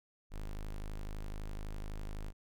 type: tone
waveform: square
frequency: 25.96 Hz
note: G#0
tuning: in tune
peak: -39 dBFS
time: 0.3-2.33 s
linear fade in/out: 50 ms
effects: none